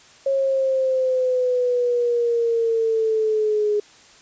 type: linear sweep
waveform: sine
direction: down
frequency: 546 to 415.3 Hz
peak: -17 dBFS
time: 0.26-3.8 s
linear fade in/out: 5 ms
effects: white hiss -49 dBFS RMS until 4.21 s + resampled to 16000 Hz